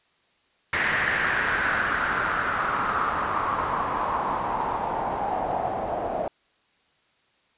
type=noise with low-pass filter sweep; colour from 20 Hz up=white; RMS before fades=-26 dBFS; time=0.73-6.28 s; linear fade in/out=2 ms; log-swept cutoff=1900 to 670 Hz; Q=4.6; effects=white hiss -65 dBFS RMS until 7.57 s + resampled to 8000 Hz